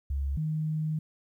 sine tone pair in turn, 69.3 / 155.57 Hz, C#2 / D#3, 0 / 0 cents, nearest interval octave + major second, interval 1400 cents, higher second, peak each -27 dBFS, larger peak neither, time 0.1-0.37 / 0.37-0.99 s, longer second, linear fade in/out 5 ms, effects 11-bit

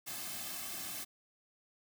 white noise with comb filter, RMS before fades -42 dBFS, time 0.06-1.05 s, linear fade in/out 20 ms, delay 2.1 ms, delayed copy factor -0.9, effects none

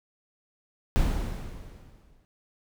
brown noise with exponential decay, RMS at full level -22 dBFS, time 0.96-2.25 s, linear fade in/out 0 ms, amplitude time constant 280 ms, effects none

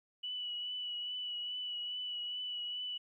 sine tone with vibrato, 2953 Hz, F#7, 4 cents flat, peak -37 dBFS, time 0.23-2.98 s, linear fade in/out 10 ms, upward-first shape triangle, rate 2.4 Hz, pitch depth 26 cents each way, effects 13-bit

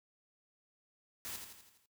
white noise with echo, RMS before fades -43 dBFS, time 1.25-1.36 s, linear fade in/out 0 ms, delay 83 ms, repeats 6, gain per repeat -5 dB, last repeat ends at 1.858 s, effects noise-tail reverb RT60 0.1 s tail -18 dB re dry

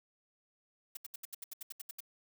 blue noise bursts, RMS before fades -43 dBFS, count 12, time 0.95-2.005 s, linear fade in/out 5 ms, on 21 ms, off 73 ms, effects none

